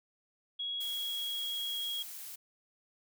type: tone with pitch glide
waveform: sine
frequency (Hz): 3322 to 3297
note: G#7 to G#7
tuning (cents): 0 to -13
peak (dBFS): -34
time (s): 0.59-2.03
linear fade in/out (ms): 10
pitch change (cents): -13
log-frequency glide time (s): 0.79-1.82
type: noise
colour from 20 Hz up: blue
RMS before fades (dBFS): -45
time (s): 0.8-2.36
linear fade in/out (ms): 10
effects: none